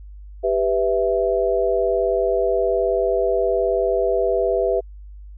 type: chord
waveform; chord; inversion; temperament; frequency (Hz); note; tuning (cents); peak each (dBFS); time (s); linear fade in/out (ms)
sine; E minor; first; just; 395.6 / 494.4 / 659.3; G4 / B4 / E5; +16 / +2 / 0; -21; 0.43-4.81; 20
effects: added 50 Hz sine -36 dBFS peak until 5.37 s